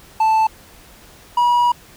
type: tone pair in turn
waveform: triangle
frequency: 880 / 965.8 Hz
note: A5 / B5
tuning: 0 / -39 cents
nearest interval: major second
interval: 161 cents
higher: second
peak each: -10 dBFS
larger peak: neither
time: 0.2-0.47 / 1.37-1.72 s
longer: second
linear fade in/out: 5 ms
effects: pink hiss -45 dBFS RMS until 1.96 s